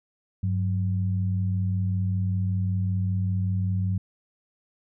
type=tone pair together; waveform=sine; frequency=97.9 / 183.11 Hz; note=G2 / F#3; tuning=-2 / -18 cents; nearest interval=major seventh; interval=1084 cents; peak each=-23 / -30 dBFS; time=0.43-3.98 s; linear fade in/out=5 ms; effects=none